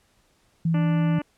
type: tone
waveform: sine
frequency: 164.81 Hz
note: E3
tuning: in tune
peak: -19 dBFS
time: 0.65-1.19 s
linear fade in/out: 5 ms
type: harmonic tone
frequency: 293.7 Hz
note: D4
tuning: in tune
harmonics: 1 / 2 / 3 / 4 / 5 / 6 / 7 / 8 / 9 / 10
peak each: -29 / -35 / -39 / -41 / -43 / -45 / -46 / -47 / -48 / -49 dBFS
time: 0.74-1.22 s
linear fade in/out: 5 ms
effects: pink hiss -64 dBFS RMS until 1.37 s + low-pass 11000 Hz 12 dB/octave